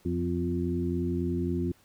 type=harmonic tone with a mistuned harmonic; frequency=87.31 Hz; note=F2; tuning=in tune; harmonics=1 / 2 / 3 / 4; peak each=-32 / -32 / -32 / -32 dBFS; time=0.05-1.72 s; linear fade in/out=5 ms; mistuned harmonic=3; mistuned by=-23 cents; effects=pink hiss -62 dBFS RMS until 1.84 s